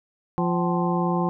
harmonic tone with a mistuned harmonic, 174.4 Hz, F3, 2 cents flat, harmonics 1 / 2 / 3 / 4 / 5 / 6, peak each -23 / -27 / -32 / -30 / -30 / -30 dBFS, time 0.38-1.29 s, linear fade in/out 0 ms, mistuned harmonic 4, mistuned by +140 cents, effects none

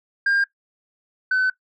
sine tone pair in turn, 1605 / 1514.9 Hz, G6 / F#6, +40 / +40 cents, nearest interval minor second, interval 100 cents, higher first, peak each -14 / -15 dBFS, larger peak first, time 0.26-0.44 / 1.31-1.5 s, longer second, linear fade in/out 5 ms, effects noise-tail reverb RT60 0.1 s tail -18 dB re dry + tanh soft clip ceiling -15 dBFS

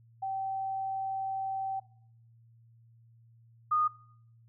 sine tone pair in turn, 773 / 1230 Hz, G5 / D#6, -24 / -20 cents, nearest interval minor sixth, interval 804 cents, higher second, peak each -31 / -24 dBFS, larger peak second, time 0.22-1.8 / 3.71-3.88 s, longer first, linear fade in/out 10 ms, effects noise-tail reverb RT60 0.6 s tail -19 dB re dry + added 115 Hz sine -57 dBFS peak until 4.48 s

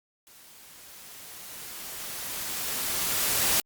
white noise with level ramp, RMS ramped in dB -53 to -23 dBFS, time 0.27-3.6 s, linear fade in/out 0 ms, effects Opus 48 kbps

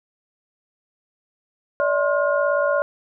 sine tone cluster, 577 / 634 / 1061 / 1425 Hz, D5 / D#5 / C6 / F6, -31 / +32 / +24 / +34 cents, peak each -19 / -25 / -26 / -25 dBFS, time 1.8-2.82 s, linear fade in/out 0 ms, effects none

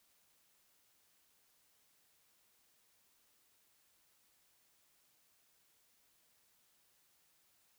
silence, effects white hiss -73 dBFS RMS until 7.78 s

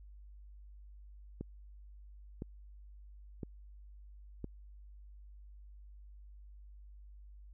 click train, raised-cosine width 3 ms, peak -27 dBFS, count 4, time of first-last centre 1.41-4.443 s, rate 0.989 Hz, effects added 50 Hz sine -51 dBFS peak until 7.53 s

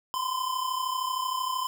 square tone pair together, 1005 / 1038 Hz, B5 / C6, +30 / -14 cents, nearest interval minor second, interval 56 cents, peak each -33 / -30 dBFS, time 0.14-1.67 s, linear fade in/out 0 ms, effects none

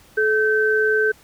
sine tone pair together, 431.5 / 1543 Hz, A4 / G6, -34 / -28 cents, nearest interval octave + minor seventh, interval 2206 cents, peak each -18 dBFS, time 0.17-1.12 s, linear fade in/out 10 ms, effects pink hiss -51 dBFS RMS until 1.23 s

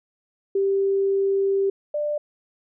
sine tone pair in turn, 392.2 / 593.6 Hz, G4 / D5, +1 / +18 cents, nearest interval perfect fifth, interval 717 cents, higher second, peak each -18 / -22 dBFS, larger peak first, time 0.55-1.7 / 1.94-2.18 s, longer first, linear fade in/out 5 ms, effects none

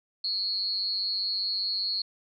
sine tone with amplitude modulation, 4310 Hz, C#8, 49 cents flat, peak -23 dBFS, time 0.24-2.02 s, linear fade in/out 5 ms, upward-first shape sine, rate 195 Hz, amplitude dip 80%, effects none

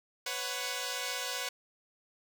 5% pulse chord, B suspended second, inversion none, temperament equal with one note detuned, 498.5 / 554.4 / 740 Hz, B4 / C#5 / F#5, +16 / 0 / 0 cents, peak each -26 / -27 / -28 dBFS, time 0.26-1.49 s, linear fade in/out 5 ms, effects none

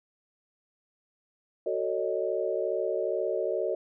sine chord, D# half-diminished seventh, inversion first, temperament just, 373.4 / 448 / 560 / 622.3 Hz, F#4 / A4 / C#5 / D#5, +16 / +31 / +18 / 0 cents, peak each -32 dBFS, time 1.66-3.75 s, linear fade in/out 5 ms, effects none

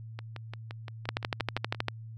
two click trains, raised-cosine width 0.3 ms, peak -12 / -24 dBFS, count 11 / 10, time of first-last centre 1.09-1.884 / 0.19-1.747 s, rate 12.6 / 5.78 Hz, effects added 112 Hz sine -41 dBFS peak until 2.17 s

